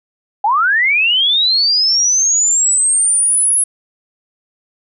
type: linear sweep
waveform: sine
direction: up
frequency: 784 to 10760 Hz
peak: -10 dBFS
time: 0.44-3.64 s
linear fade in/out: 5 ms
effects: none